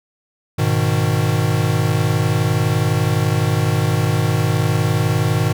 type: chord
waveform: square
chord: G# minor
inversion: none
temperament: equal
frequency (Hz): 103.83 / 123.47 / 155.56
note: G#2 / B2 / D#3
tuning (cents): 0 / 0 / 0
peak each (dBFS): -20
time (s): 0.58-5.53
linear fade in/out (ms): 10
effects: none